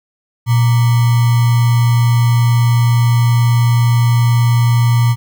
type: tone with sample-and-hold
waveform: sine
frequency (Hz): 118.9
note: A#2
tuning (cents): +35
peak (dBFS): -8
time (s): 0.46-5.16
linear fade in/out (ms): 50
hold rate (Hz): 1050
effects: none